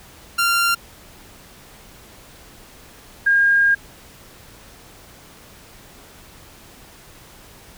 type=tone pair in turn; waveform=sawtooth / sine; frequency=1385 / 1617.7 Hz; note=F6 / G#6; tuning=-15 / -46 cents; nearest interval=minor third; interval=269 cents; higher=second; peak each=-12 dBFS; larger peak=neither; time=0.38-0.75 / 3.26-3.75 s; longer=second; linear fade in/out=10 ms; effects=pink hiss -45 dBFS RMS until 7.77 s